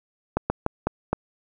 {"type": "slowing click train", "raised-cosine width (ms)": 1, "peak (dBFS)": -7, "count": 5, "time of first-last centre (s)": [0.37, 1.13], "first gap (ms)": 130, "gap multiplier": 1.26, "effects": []}